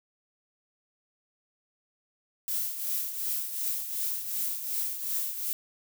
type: noise with tremolo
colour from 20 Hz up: violet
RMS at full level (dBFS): -29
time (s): 2.48-5.53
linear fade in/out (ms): 0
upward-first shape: triangle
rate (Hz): 2.7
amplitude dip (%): 65
effects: none